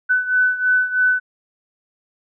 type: beating tone pair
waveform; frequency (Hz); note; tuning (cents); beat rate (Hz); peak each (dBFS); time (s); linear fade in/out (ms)
sine; 1501 / 1504.1; F#6 / F#6; +24 / +28; 3.1; -16 / -20; 0.09-1.2; 20
effects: none